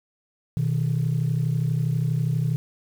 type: tone pair together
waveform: sine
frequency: 124.37 / 156.7 Hz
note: B2 / D#3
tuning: +13 / +13 cents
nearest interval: major third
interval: 400 cents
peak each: -22 dBFS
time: 0.57-2.56 s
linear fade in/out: 0 ms
effects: tanh soft clip ceiling -16 dBFS + 8-bit